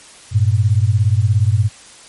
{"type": "beating tone pair", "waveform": "sine", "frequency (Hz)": [98, 115], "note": ["G2", "A#2"], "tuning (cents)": [0, -23], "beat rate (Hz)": 17, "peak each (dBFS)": [-13, -14], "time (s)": [0.31, 1.7], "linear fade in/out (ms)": 50, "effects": ["white hiss -41 dBFS RMS until 2.08 s", "MP3 48 kbps"]}